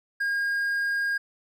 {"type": "tone", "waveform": "triangle", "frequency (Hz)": 1623, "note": "G#6", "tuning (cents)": -40, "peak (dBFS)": -22, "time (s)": [0.2, 1.18], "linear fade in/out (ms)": 10, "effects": []}